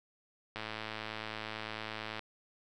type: click train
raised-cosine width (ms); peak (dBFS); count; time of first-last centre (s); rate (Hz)
0.3; -23; 179; 0.56-2.193; 109
effects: none